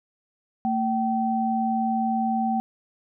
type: tone pair together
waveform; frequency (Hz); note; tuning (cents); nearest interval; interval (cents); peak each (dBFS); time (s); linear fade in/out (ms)
sine; 226.3 / 770; A3 / G5; +49 / -31; octave + major sixth; 2120; -24; 0.65-2.6; 0
effects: none